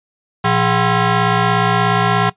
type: ring-modulated tone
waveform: 15% pulse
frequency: 293.7 Hz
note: D4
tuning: in tune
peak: -3 dBFS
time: 0.44-2.3 s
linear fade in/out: 10 ms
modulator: 469 Hz
effects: noise-tail reverb RT60 0.1 s tail -18 dB re dry + resampled to 8000 Hz